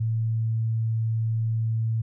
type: tone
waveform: sine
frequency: 112.4 Hz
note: A2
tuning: 37 cents sharp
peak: -22 dBFS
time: 0-2.02 s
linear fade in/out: 10 ms
effects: none